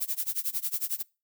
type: noise with tremolo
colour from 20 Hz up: violet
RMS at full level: -28 dBFS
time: 0-1.03 s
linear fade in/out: 20 ms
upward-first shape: sine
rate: 11 Hz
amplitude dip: 95%
effects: noise-tail reverb RT60 0.3 s tail -24 dB re dry